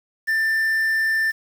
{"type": "tone with quantisation", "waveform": "triangle", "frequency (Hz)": 1781, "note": "A6", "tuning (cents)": 21, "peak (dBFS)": -16, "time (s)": [0.27, 1.32], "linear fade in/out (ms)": 20, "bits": 7, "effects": []}